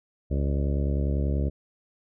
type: harmonic tone with a mistuned harmonic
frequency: 70.2 Hz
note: C#2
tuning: 22 cents sharp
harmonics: 1 / 2 / 3 / 4 / 5 / 6 / 7 / 8 / 9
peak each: -24 / -30 / -34 / -36 / -38 / -40 / -41 / -42 / -43 dBFS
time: 0.3-1.5 s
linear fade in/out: 20 ms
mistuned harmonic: 9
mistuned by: -51 cents
effects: none